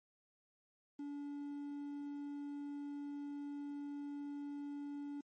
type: tone with quantisation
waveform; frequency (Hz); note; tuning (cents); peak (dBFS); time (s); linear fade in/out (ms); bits
triangle; 287.1; D4; -39; -40; 0.99-5.21; 5; 11
effects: MP3 32 kbps